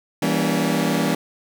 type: chord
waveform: sawtooth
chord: E diminished seventh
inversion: none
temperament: just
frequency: 164.81 / 197.78 / 237.3 / 284.8 Hz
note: E3 / G3 / Bb3 / Db4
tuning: 0 / +16 / +31 / +47 cents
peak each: -20 dBFS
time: 0.22-1.15 s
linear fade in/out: 5 ms
effects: none